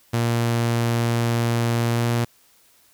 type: tone with pitch glide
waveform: sawtooth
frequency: 117.4 to 118.35 Hz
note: A#2 to A#2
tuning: +13 to +27 cents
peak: -15 dBFS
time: 0.13-2.25 s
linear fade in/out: 10 ms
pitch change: +14 cents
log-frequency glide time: 1.94-2.06 s
effects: white hiss -57 dBFS RMS until 2.93 s